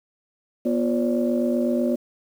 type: tone cluster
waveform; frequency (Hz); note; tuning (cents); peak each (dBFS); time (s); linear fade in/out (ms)
sine; 242.9 / 352.8 / 535 / 583; B3 / F4 / C5 / D5; -29 / +18 / +38 / -13; -21 / -26 / -29 / -26; 0.65-1.96; 10
effects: tanh soft clip ceiling -10 dBFS + 8-bit